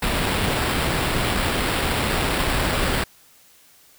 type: noise with sample-and-hold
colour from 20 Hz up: pink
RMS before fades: -22 dBFS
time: 0.02-3.04 s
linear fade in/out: 5 ms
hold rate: 6300 Hz
effects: white hiss -53 dBFS RMS until 3.98 s